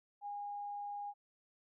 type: tone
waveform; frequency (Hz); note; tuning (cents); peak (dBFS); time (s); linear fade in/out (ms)
sine; 817; G#5; -29; -40; 0.21-1.14; 50
effects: none